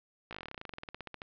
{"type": "slowing click train", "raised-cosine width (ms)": 0.3, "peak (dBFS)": -25, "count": 24, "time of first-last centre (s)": [0.31, 1.218], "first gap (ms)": 17, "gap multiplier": 1.07, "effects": ["low-pass 4000 Hz 12 dB/octave"]}